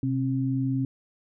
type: tone pair together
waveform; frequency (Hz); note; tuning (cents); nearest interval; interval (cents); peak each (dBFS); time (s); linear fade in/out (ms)
sine; 128.4 / 267.8; C3 / C4; -32 / +40; octave + minor second; 1272; -26; 0.03-0.85; 2
effects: none